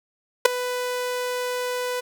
sawtooth tone with ADSR envelope, 496.7 Hz, B4, 10 cents sharp, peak -3 dBFS, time 0.45-2.01 s, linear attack 7 ms, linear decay 7 ms, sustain -18 dB, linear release 16 ms, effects none

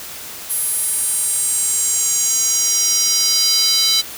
square tone with high-pass filter sweep, 440 Hz, A4, in tune, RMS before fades -17 dBFS, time 0.49-4.02 s, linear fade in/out 20 ms, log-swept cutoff 11000 to 4200 Hz, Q 4.5, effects white hiss -32 dBFS RMS until 4.17 s

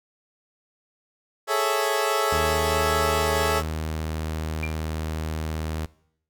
20% pulse chord, A major seventh, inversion third, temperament equal, 415.3 / 440 / 554.4 / 659.3 Hz, G#4 / A4 / C#5 / E5, 0 / 0 / 0 / 0 cents, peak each -22 dBFS, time 1.47-3.63 s, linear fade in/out 50 ms
sawtooth tone, 78.7 Hz, D#2, 20 cents sharp, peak -23 dBFS, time 2.32-5.86 s, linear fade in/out 5 ms
sine tone with exponential decay, 2374 Hz, D7, 18 cents sharp, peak -25 dBFS, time 4.63-4.78 s, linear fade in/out 1 ms, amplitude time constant 32 ms
effects noise-tail reverb RT60 0.7 s tail -21 dB re dry

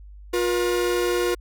45% pulse tone pair together, 355.7 / 479.8 Hz, F4 / A#4, +32 / +50 cents, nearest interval perfect fourth, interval 518 cents, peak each -22 / -25 dBFS, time 0.33-1.35 s, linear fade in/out 10 ms, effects added 50 Hz sine -40 dBFS peak until 1.4 s

